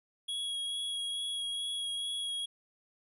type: tone with vibrato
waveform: square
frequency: 3322 Hz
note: G#7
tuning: in tune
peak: -34 dBFS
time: 0.28-2.46 s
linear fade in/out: 10 ms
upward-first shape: sine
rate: 2.3 Hz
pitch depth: 12 cents each way
effects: resampled to 24000 Hz